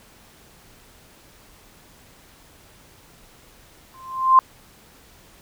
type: tone with exponential growth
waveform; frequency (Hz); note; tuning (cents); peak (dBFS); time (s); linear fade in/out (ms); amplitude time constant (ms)
sine; 1046.5; C6; 0; -6; 3.94-4.39; 1; 97
effects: pink hiss -51 dBFS RMS until 5.41 s